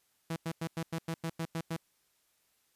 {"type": "tone bursts", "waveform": "sawtooth", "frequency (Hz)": 164.1, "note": "E3", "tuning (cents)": -8, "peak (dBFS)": -29, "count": 10, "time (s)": [0.3, 1.766], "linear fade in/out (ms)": 5, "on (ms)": 62, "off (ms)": 94, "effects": ["white hiss -73 dBFS RMS until 2.75 s", "resampled to 32000 Hz"]}